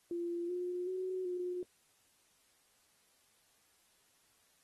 sine tone with pitch steps, 344.2 / 357.7 / 371.7 / 358.9 Hz, F4 / F4 / F#4 / F4, -25 / +41 / +8 / +47 cents, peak -35 dBFS, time 0.11-1.63 s, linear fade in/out 2 ms, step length 380 ms, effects white hiss -71 dBFS RMS until 4.63 s + AAC 32 kbps

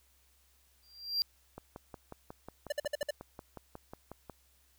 triangle tone with exponential growth, 4744 Hz, D8, 17 cents sharp, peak -24 dBFS, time 0.83-1.22 s, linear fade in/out 0 ms, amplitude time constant 83 ms
click train, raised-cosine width 1 ms, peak -30 dBFS, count 16, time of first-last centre 1.58-4.297 s, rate 5.52 Hz
square tone bursts, 587.3 Hz, D5, in tune, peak -31 dBFS, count 6, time 2.7-3.108 s, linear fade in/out 5 ms, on 23 ms, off 54 ms
effects added 65 Hz sine -69 dBFS peak until 4.78 s + white hiss -69 dBFS RMS until 4.78 s

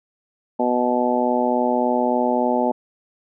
harmonic tone, 123.47 Hz, B2, in tune, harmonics 2 / 3 / 4 / 5 / 6 / 7, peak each -22 / -26 / -25 / -23 / -27 / -23 dBFS, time 0.59-2.72 s, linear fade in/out 10 ms, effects none

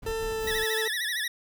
brown noise with tremolo, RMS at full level -38 dBFS, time 0.02-0.64 s, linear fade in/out 10 ms, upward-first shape square, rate 4.9 Hz, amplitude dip 35%
40% pulse tone with pitch glide, 446.8 to 440.6 Hz, A4 to A4, +27 to +2 cents, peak -28 dBFS, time 0.06-0.88 s, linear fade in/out 5 ms, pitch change -25 cents, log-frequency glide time 0.18-0.48 s
violet noise, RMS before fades -43 dBFS, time 0.39-0.84 s, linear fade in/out 50 ms
25% pulse tone with vibrato, 1819 Hz, A#6, 43 cents flat, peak -24 dBFS, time 0.47-1.28 s, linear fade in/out 5 ms, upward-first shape sine, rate 13 Hz, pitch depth 130 cents each way
effects none

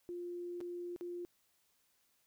sine tone with dropouts, 350.8 Hz, F4, 8 cents sharp, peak -40 dBFS, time 0.09-1.25 s, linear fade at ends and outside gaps 0 ms, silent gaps 0.605-0.611 / 0.962-1.01 s, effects white hiss -75 dBFS RMS until 2.26 s

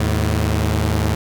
sawtooth tone pair together, 78.1 / 107.43 Hz, D#2 / A2, +7 / -41 cents, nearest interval tritone, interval 552 cents, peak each -15 dBFS, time 0-1.15 s, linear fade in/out 5 ms, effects none

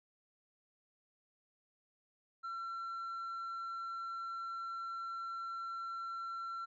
triangle tone with tanh clipping, 1355 Hz, E6, 47 cents sharp, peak -40 dBFS, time 2.43-6.66 s, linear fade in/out 20 ms, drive 7 dB, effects none

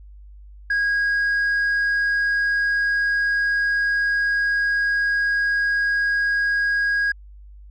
sine tone, 1642 Hz, G#6, 20 cents flat, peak -15 dBFS, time 0.7-7.12 s, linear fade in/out 5 ms, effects tanh soft clip ceiling -17 dBFS + added 50 Hz sine -40 dBFS peak until 7.7 s

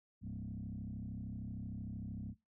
sine tone with frequency modulation, 150 Hz, D3, 37 cents sharp, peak -40 dBFS, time 0.21-2.35 s, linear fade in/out 50 ms, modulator 33.1 Hz, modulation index 2.7, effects noise-tail reverb RT60 0.2 s tail -21 dB re dry + tanh soft clip ceiling -36 dBFS

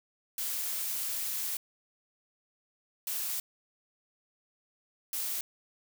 blue noise bursts at uneven times, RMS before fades -34 dBFS, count 3, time 0.38-1.57 / 3.07-3.4 / 5.13-5.41 s, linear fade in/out 2 ms, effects none

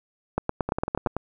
two click trains, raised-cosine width 1 ms, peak -9 / -13 dBFS, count 7 / 6, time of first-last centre 0.38-1.063 / 0.69-1.166 s, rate 8.79 / 10.5 Hz, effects none

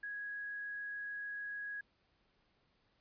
sine tone with frequency modulation, 1661.2 Hz, G#6, in tune, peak -40 dBFS, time 0.03-1.81 s, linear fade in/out 5 ms, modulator 26.8 Hz, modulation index 0.25, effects pink hiss -75 dBFS RMS until 3 s + resampled to 11025 Hz

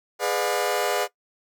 sawtooth chord, G# diminished seventh, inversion none, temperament just, 415.3 / 498.4 / 598 / 717.6 Hz, G#4 / B4 / D5 / F5, 0 / +16 / +31 / +47 cents, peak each -24 dBFS, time 0.19-1.08 s, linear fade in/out 50 ms, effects noise-tail reverb RT60 0.1 s tail -19 dB re dry

